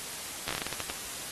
slowing click train, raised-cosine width 0.2 ms, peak -14 dBFS, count 11, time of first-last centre 0.48-0.899 s, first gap 12 ms, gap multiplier 1.26, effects white hiss -39 dBFS RMS until 1.31 s + AAC 32 kbps

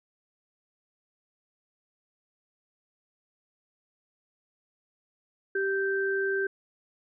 sine tone pair together, 390.5 / 1562 Hz, G4 / G6, -7 / -7 cents, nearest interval 2 octaves, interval 2400 cents, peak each -27 / -29 dBFS, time 5.55-6.47 s, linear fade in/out 5 ms, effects none

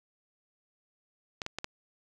clicks, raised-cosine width 0.2 ms, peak -17 dBFS, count 4, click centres 1.418 / 1.464 / 1.586 / 1.644 s, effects none

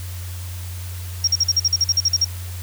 sine tone bursts, 5588 Hz, F8, in tune, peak -13 dBFS, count 13, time 1.24-2.247 s, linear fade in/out 5 ms, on 35 ms, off 46 ms, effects added 89 Hz sine -28 dBFS peak until 2.62 s + white hiss -39 dBFS RMS until 2.62 s

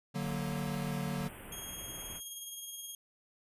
square chord, D augmented, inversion none, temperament equal, 146.83 / 185 / 233.1 Hz, D3 / F#3 / A#3, 0 / 0 / 0 cents, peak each -38 / -39 / -41 dBFS, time 0.14-1.29 s, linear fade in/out 20 ms
pink band-stop noise, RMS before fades -48 dBFS, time 0.18-2.21 s, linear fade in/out 50 ms, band 3200 to 8400 Hz, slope 96 dB/octave
5% pulse tone with tremolo, 3260 Hz, G#7, 33 cents flat, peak -31 dBFS, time 1.52-2.95 s, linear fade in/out 2 ms, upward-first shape sine, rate 19 Hz, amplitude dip 35%
effects resampled to 32000 Hz

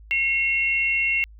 sine tone pair together, 2160 / 2738 Hz, C#7 / F7, -45 / -35 cents, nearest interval major third, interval 410 cents, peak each -22 dBFS, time 0.11-1.24 s, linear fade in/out 0 ms, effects added 53 Hz sine -43 dBFS peak until 1.39 s

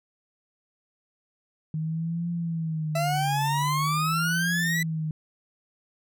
sine tone with vibrato, 155.56 Hz, D#3, in tune, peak -26 dBFS, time 1.74-5.11 s, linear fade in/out 2 ms, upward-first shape triangle, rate 0.45 Hz, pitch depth 180 cents each way
40% pulse exponential sweep, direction up, 659.3 to 2000 Hz, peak -24 dBFS, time 2.95-4.83 s, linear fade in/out 5 ms
effects none

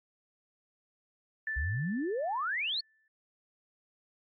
sine tone with exponential decay, 1760 Hz, A6, in tune, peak -31 dBFS, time 1.47-3.08 s, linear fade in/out 2 ms, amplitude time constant 350 ms
sine exponential sweep, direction up, 61 to 4534 Hz, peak -30 dBFS, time 1.56-2.81 s, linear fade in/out 10 ms
effects AAC 48 kbps

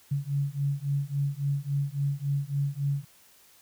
sine beating tone pair, 139.3 / 142.9 Hz, C#3 / D3, +9 / -47 cents, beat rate 3.6 Hz, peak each -29 dBFS, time 0.11-3.05 s, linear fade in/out 10 ms, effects white hiss -58 dBFS RMS until 3.61 s

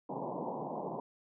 white band-pass noise, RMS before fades -39 dBFS, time 0.09-1 s, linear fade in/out 2 ms, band 130 to 1000 Hz, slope 96 dB/octave, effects none

